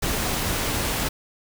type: noise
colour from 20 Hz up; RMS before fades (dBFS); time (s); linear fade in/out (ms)
pink; -25; 0.02-1.09; 10
effects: none